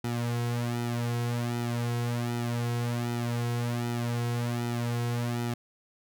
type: tone with flanger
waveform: sawtooth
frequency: 119.3 Hz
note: A#2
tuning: 41 cents sharp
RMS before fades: -30 dBFS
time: 0.04-5.54 s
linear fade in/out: 5 ms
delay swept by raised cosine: 1.8 to 3.4 ms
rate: 1.3 Hz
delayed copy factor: -0.8
effects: none